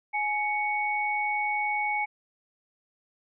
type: tone pair together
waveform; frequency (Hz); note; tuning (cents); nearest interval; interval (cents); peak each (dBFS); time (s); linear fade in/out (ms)
sine; 838.5 / 2225; G#5 / C#7; +16 / +6; octave + perfect fourth; 1690; -28; 0.13-2.06; 20
effects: none